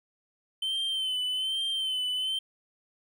triangle tone with vibrato, 3078 Hz, G7, 32 cents flat, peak -26 dBFS, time 0.62-2.39 s, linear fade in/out 5 ms, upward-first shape sine, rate 1.2 Hz, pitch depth 49 cents each way, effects none

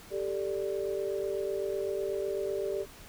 sine chord, G suspended second, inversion none, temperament equal, 392 / 440 / 587.3 Hz, G4 / A4 / D5, 0 / 0 / 0 cents, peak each -32 / -36 / -36 dBFS, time 0.1-2.86 s, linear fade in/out 50 ms, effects pink hiss -51 dBFS RMS until 3.08 s

